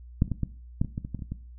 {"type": "clicks", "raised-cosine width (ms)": 5, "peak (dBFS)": [-8, -28, -15, -14, -11, -21, -18, -22, -19, -28, -24, -20], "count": 12, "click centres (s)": [0.221, 0.279, 0.317, 0.433, 0.815, 0.847, 0.979, 1.049, 1.147, 1.192, 1.222, 1.32], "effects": ["noise-tail reverb RT60 0.4 s tail -17 dB re dry", "added 60 Hz sine -43 dBFS peak until 1.58 s"]}